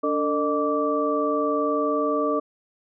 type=tone cluster; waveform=sine; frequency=290 / 449.6 / 609 / 1162 Hz; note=D4 / A4 / D#5 / D6; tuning=-22 / +37 / -37 / -19 cents; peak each=-26 dBFS; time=0.03-2.4 s; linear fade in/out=10 ms; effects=none